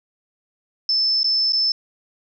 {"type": "tone with dropouts", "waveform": "sine", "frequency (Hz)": 5270, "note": "E8", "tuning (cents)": -1, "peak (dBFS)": -16, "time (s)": [0.89, 1.72], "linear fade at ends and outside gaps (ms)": 2, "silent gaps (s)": [[1.232, 1.243], [1.523, 1.531]], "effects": []}